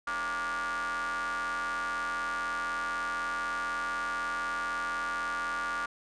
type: ring-modulated tone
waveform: 45% pulse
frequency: 125.8 Hz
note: B2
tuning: 32 cents sharp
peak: -28 dBFS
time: 0.07-5.86 s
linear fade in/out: 5 ms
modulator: 1300 Hz
effects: resampled to 22050 Hz